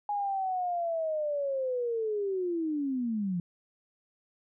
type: linear sweep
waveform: sine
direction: down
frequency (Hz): 830.6 to 169.1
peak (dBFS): -28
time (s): 0.09-3.4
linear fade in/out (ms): 2
effects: none